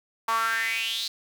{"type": "tone with high-pass filter sweep", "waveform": "sawtooth", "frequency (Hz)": 226, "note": "A3", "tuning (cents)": 47, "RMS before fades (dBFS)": -27, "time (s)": [0.28, 1.08], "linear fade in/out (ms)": 5, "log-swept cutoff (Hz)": [1000, 4300], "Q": 6.6, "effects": []}